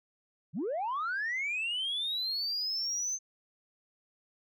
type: linear sweep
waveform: sine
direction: up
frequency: 122 to 6272 Hz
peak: -29 dBFS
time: 0.53-3.19 s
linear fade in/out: 50 ms
effects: tanh soft clip ceiling -28 dBFS